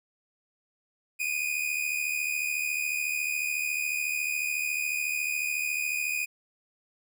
45% pulse tone pair together, 2426 / 2500 Hz, D#7 / D#7, -44 / +8 cents, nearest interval minor second, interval 52 cents, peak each -31 / -30 dBFS, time 1.19-6.26 s, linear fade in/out 20 ms, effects none

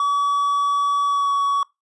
triangle tone with pitch glide, 1140 to 1126.3 Hz, C#6 to C#6, +48 to +27 cents, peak -15 dBFS, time 0-1.63 s, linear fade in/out 2 ms, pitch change -21 cents, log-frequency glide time 1.06-1.32 s, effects noise-tail reverb RT60 0.2 s tail -22 dB re dry + resampled to 24000 Hz

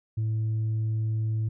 sine tone, 110 Hz, A2, in tune, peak -22 dBFS, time 0.17-1.49 s, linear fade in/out 10 ms, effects tanh soft clip ceiling -23 dBFS

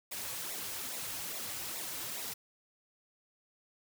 white noise with flanger, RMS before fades -40 dBFS, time 0.11-2.34 s, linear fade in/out 10 ms, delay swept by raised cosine 0.64 to 5.04 ms, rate 2.4 Hz, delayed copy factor -0.7, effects none

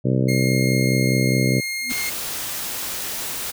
harmonic tone, 64.8 Hz, C2, 16 cents flat, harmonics 2 / 3 / 4 / 5 / 6 / 7 / 8 / 9, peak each -19 / -23 / -25 / -27 / -29 / -30 / -31 / -32 dBFS, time 0.04-1.61 s, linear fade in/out 20 ms
sawtooth tone, 2132 Hz, C7, 32 cents sharp, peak -21 dBFS, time 0.28-2.1 s, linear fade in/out 10 ms
sine tone with exponential growth, 246.9 Hz, B3, in tune, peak -24 dBFS, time 1.79-1.92 s, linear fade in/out 0 ms, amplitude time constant 28 ms
white noise, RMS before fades -28 dBFS, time 1.89-3.52 s, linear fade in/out 20 ms
effects none

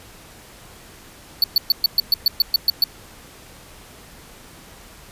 square tone bursts, 4467 Hz, C#8, 12 cents sharp, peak -12 dBFS, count 11, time 1.42-2.84 s, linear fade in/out 2 ms, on 20 ms, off 120 ms, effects pink hiss -44 dBFS RMS until 5.11 s + resampled to 32000 Hz

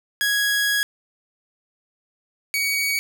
sawtooth tone pair in turn, 1661.2 / 2253 Hz, G#6 / C#7, 0 / +28 cents, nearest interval perfect fourth, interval 528 cents, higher second, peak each -15 / -17 dBFS, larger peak first, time 0.21-0.83 / 2.54-2.99 s, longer first, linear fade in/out 0 ms, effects none

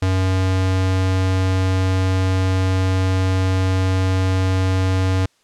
square tone, 93.9 Hz, F#2, 26 cents sharp, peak -16 dBFS, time 0.02-5.26 s, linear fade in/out 5 ms, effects white hiss -60 dBFS RMS until 5.43 s + low-pass 7000 Hz 12 dB/octave

